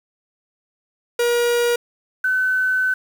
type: tone pair in turn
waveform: 45% pulse / sine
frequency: 477.3 / 1515.3 Hz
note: A#4 / F#6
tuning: +41 / +41 cents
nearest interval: octave + minor sixth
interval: 2000 cents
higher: second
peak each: -16 dBFS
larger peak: neither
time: 1.19-1.76 / 2.24-2.94 s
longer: second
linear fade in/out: 5 ms
effects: 7-bit